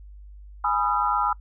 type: chord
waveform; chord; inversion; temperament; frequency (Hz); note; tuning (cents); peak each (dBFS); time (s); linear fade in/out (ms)
sine; E major seventh; first; equal with one note detuned; 830.6 / 987.8 / 1244.5 / 1352.5; G#5 / B5 / D#6 / E6; 0 / 0 / 0 / +44; -26; 0.64-1.33; 5
effects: noise-tail reverb RT60 0.1 s tail -24 dB re dry + added 50 Hz sine -41 dBFS peak until 1.4 s